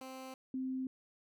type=tone pair in turn; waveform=15% pulse / sine; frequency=261.6 / 260.4 Hz; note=C4 / C4; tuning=0 / -8 cents; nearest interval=unison; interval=8 cents; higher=first; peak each=-39 / -35 dBFS; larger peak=second; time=0.01-0.34 / 0.54-0.87 s; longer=neither; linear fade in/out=2 ms; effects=none